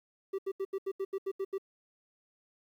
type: tone bursts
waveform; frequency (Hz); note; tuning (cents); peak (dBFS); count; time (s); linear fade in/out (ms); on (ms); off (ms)
triangle; 388; G4; -18; -29; 10; 0.33-1.582; 10; 55; 78
effects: 11-bit